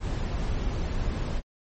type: noise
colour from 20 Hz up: brown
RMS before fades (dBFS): -28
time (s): 0-1.42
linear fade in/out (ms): 50
effects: MP3 32 kbps